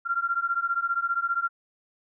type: beating tone pair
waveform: sine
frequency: 1373 / 1388 Hz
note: F6 / F6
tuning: -30 / -11 cents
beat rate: 15 Hz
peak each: -27 dBFS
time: 0.05-1.49 s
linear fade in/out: 20 ms
effects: none